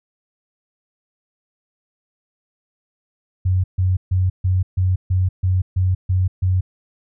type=tone bursts; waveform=sine; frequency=92.5 Hz; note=F#2; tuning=in tune; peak=-14 dBFS; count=10; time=3.45-6.61 s; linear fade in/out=10 ms; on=190 ms; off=140 ms; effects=none